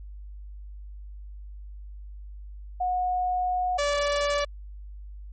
sine / sawtooth tone pair in turn, 728 / 577.8 Hz, F#5 / D5, -28 / -28 cents, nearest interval major third, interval 400 cents, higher first, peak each -23 / -19 dBFS, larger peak second, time 2.8-3.78 / 3.78-4.45 s, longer first, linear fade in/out 10 ms, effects added 50 Hz sine -38 dBFS peak until 5.32 s + MP3 32 kbps

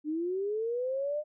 sine linear sweep, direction up, 293.7 to 611 Hz, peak -29 dBFS, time 0.04-1.24 s, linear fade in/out 50 ms, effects none

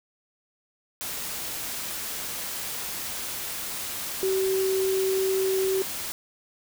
sine tone in noise, 381.6 Hz, G4, 47 cents flat, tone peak -22 dBFS, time 4.23-5.82 s, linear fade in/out 0 ms, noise white, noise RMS -33 dBFS, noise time 1.01-6.12 s, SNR +8 dB, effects none

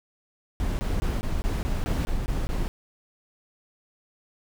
brown noise bursts, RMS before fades -26 dBFS, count 10, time 0.6-2.68 s, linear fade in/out 0 ms, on 190 ms, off 20 ms, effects none

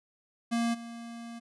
square tone with level steps, 233.1 Hz, A#3, in tune, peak -27 / -41 dBFS, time 0.51-1.4 s, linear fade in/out 20 ms, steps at 0.73 s, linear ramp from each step 20 ms, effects resampled to 24000 Hz

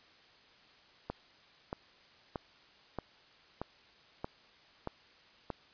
click train, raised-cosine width 1 ms, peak -22 dBFS, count 8, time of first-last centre 1.1-5.503 s, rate 1.59 Hz, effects white hiss -61 dBFS RMS until 5.73 s + resampled to 11025 Hz

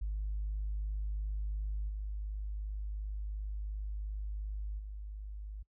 sine tone with level steps, 51.4 Hz, G#1, 17 cents flat, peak -32 / -35 / -40 dBFS, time 0.01-5.63 s, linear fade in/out 10 ms, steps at 1.88 / 4.78 s, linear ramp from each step 20 ms, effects noise-tail reverb RT60 0.1 s tail -25 dB re dry + tanh soft clip ceiling -29 dBFS

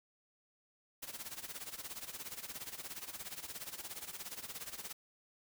white noise with tremolo, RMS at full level -43 dBFS, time 1.02-4.93 s, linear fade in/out 10 ms, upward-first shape sine, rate 17 Hz, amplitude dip 80%, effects none

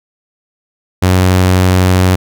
sawtooth tone, 92.2 Hz, F#2, 6 cents flat, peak -3 dBFS, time 1.02-2.16 s, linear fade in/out 10 ms, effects none

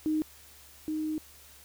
sine tone pair in turn, 310 / 310 Hz, D#4 / D#4, -6 / -6 cents, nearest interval unison, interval 0 cents, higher neither, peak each -25 / -29 dBFS, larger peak first, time 0.06-0.22 / 0.88-1.18 s, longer second, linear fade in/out 0 ms, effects added 72 Hz sine -60 dBFS peak until 1.64 s + white hiss -54 dBFS RMS until 1.64 s

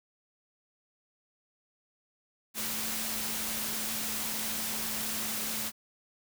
sine tone in noise, 219.3 Hz, A3, 6 cents flat, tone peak -44 dBFS, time 2.54-5.72 s, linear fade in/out 50 ms, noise white, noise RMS -34 dBFS, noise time 2.54-5.72 s, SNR -13 dB, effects none

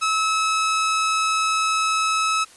sawtooth tone, 1295 Hz, E6, 31 cents flat, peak -15 dBFS, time 0.01-2.45 s, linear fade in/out 20 ms, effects white hiss -48 dBFS RMS until 2.56 s + resampled to 24000 Hz

